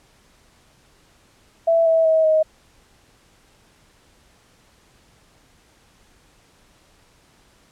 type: tone with pitch steps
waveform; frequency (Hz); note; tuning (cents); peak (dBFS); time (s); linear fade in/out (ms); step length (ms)
sine; 663 / 651.2 / 639.7 / 628.3; E5 / E5 / D#5 / D#5; +10 / -21 / +48 / +17; -13; 1.67-2.43; 10; 190
effects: pink hiss -56 dBFS RMS until 7.71 s + low-pass 10000 Hz 12 dB/octave